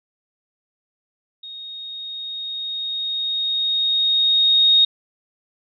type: tone with level ramp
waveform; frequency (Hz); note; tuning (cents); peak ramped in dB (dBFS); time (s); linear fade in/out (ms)
sine; 3729; A#7; 0; -33 to -10; 1.43-4.85; 5
effects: none